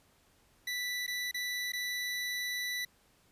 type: tone with dropouts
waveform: 25% pulse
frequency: 1974 Hz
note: B6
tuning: 1 cent flat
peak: -30 dBFS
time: 0.67-2.85 s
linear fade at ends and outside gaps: 5 ms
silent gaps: 1.066-1.077 / 1.313-1.343 / 1.721-1.733 s
effects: pink hiss -67 dBFS RMS until 3.31 s + resampled to 32000 Hz